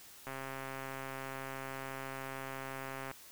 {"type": "click train", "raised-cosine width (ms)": 0.5, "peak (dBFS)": -27, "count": 382, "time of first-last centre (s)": [0.27, 3.113], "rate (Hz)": 134, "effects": ["white hiss -55 dBFS RMS until 3.31 s"]}